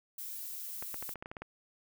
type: noise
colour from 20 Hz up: violet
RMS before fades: -42 dBFS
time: 0.18-1.14 s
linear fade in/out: 5 ms
type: clicks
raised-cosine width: 0.5 ms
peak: -27 dBFS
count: 10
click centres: 0.825 / 0.943 / 1.026 / 1.092 / 1.157 / 1.225 / 1.259 / 1.315 / 1.368 / 1.42 s
effects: none